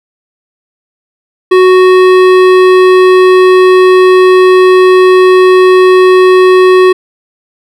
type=tone with hard clipping; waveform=sine; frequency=370 Hz; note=F#4; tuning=in tune; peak=-3 dBFS; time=1.51-6.93 s; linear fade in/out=10 ms; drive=15 dB; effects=none